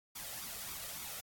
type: noise with flanger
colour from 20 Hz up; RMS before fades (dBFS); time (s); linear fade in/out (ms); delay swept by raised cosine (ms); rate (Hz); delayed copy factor
white; -44; 0.15-1.21; 10; 0.84 to 1.63; 3.5; +0.6
effects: AAC 64 kbps